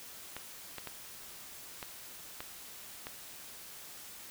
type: clicks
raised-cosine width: 0.3 ms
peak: -24 dBFS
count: 6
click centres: 0.366 / 0.783 / 0.873 / 1.828 / 2.405 / 3.069 s
effects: white hiss -49 dBFS RMS until 4.3 s